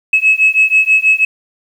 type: beating tone pair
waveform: sine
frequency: 2577 / 2583.2 Hz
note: E7 / E7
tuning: -40 / -36 cents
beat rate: 6.2 Hz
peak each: -10 dBFS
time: 0.13-1.25 s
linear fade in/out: 5 ms
effects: tanh soft clip ceiling -1 dBFS + 7-bit